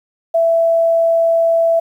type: tone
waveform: sine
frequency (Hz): 664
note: E5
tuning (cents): +12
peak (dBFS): -10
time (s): 0.34-1.8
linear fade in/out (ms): 10
effects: 8-bit